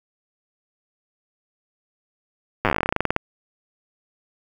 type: slowing click train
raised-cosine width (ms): 0.5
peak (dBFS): -4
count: 21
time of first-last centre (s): 2.65-3.164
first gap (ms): 8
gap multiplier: 1.11
effects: 7-bit